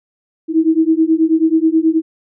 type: beating tone pair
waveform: sine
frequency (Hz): 317 / 326.3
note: D#4 / E4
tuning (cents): +32 / -18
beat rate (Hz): 9.3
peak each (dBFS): -13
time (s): 0.48-2.02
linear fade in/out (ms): 50
effects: none